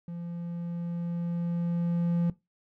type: tone with level ramp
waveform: triangle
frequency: 171.5 Hz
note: F3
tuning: 31 cents flat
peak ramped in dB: -33 to -21 dBFS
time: 0.08-2.3 s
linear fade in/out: 2 ms
effects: noise-tail reverb RT60 0.2 s tail -18 dB re dry